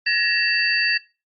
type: tone cluster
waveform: sine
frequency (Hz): 1703 / 1880 / 2682 / 4606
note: G#6 / A#6 / E7 / D8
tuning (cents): +43 / +14 / +29 / -34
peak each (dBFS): -23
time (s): 0.06-0.98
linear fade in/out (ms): 10
effects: noise-tail reverb RT60 0.3 s tail -21 dB re dry + Opus 48 kbps